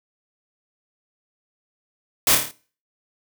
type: noise with echo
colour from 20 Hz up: white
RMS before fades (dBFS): -17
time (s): 2.27-2.35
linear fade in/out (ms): 2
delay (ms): 27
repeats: 6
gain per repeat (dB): -4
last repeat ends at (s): 2.512
effects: noise-tail reverb RT60 0.4 s tail -19 dB re dry